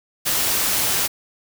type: noise with amplitude modulation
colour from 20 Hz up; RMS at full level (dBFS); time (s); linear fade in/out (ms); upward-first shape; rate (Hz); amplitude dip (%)
white; -19; 0.25-1.08; 20; sine; 199; 30
effects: none